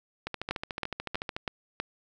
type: two click trains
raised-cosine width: 0.3 ms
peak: -17 / -14 dBFS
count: 16 / 5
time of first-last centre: 0.27-1.365 / 0.51-1.8 s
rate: 13.7 / 3.1 Hz
effects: none